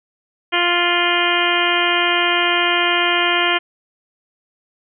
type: harmonic tone with a mistuned harmonic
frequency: 349.2 Hz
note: F4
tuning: in tune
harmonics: 1 / 2 / 3 / 4 / 5 / 6 / 7 / 8 / 9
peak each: -23 / -23 / -23 / -23 / -23 / -23 / -23 / -23 / -23 dBFS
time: 0.52-3.59 s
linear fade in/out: 20 ms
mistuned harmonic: 8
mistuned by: +35 cents
effects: none